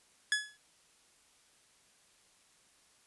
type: tone with exponential decay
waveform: sawtooth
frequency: 1696 Hz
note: G#6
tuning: 36 cents sharp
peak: -21 dBFS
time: 0.32-0.57 s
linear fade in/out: 1 ms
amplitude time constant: 53 ms
effects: white hiss -66 dBFS RMS until 3.06 s + resampled to 24000 Hz